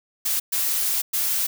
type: noise bursts at uneven times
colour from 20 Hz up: blue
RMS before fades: -23 dBFS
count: 3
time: 0.25-0.4 / 0.52-1.02 / 1.13-1.47 s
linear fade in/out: 10 ms
effects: none